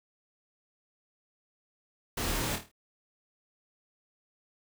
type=noise with echo; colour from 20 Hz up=pink; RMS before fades=-33 dBFS; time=2.17-2.56 s; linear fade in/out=5 ms; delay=26 ms; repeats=6; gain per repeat=-6 dB; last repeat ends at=2.716 s; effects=none